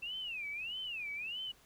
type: tone with vibrato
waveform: sine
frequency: 2648 Hz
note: E7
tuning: 7 cents sharp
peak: -38 dBFS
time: 0.02-1.52 s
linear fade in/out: 10 ms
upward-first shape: sine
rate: 1.6 Hz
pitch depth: 260 cents each way
effects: pink hiss -64 dBFS RMS until 1.65 s

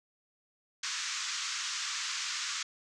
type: band-pass noise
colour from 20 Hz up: white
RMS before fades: -36 dBFS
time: 0.83-2.63 s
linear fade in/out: 5 ms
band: 1100 to 7100 Hz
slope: 48 dB/octave
effects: none

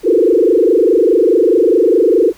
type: tone with frequency modulation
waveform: sine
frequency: 405.8 Hz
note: G#4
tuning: 40 cents flat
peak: -7 dBFS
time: 0.03-2.33 s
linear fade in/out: 50 ms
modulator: 24.8 Hz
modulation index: 3.2
effects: pink hiss -44 dBFS RMS until 2.37 s

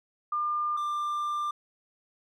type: tone pair in turn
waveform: sine / triangle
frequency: 1200 / 1190.3 Hz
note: D6 / D6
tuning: +37 / +23 cents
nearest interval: unison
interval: 14 cents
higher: first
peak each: -26 dBFS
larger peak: neither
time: 0.32-0.77 / 0.77-1.51 s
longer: second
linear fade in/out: 5 ms
effects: none

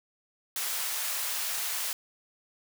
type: high-pass noise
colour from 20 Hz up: white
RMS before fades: -32 dBFS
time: 0.56-1.93 s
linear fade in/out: 2 ms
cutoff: 750 Hz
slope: 12 dB/octave
effects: none

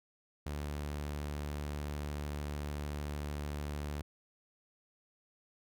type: tone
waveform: sawtooth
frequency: 73.42 Hz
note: D2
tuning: in tune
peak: -33 dBFS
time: 0.46-4.02 s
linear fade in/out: 5 ms
effects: none

